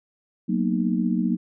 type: chord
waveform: sine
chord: B major seventh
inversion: second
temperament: just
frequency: 185.21 / 231.5 / 246.9 / 308.7 Hz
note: F#3 / A#3 / B3 / D#4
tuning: +2 / -12 / 0 / -14 cents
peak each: -24 / -24 / -29 / -28 dBFS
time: 0.48-1.37 s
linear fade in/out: 20 ms
effects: none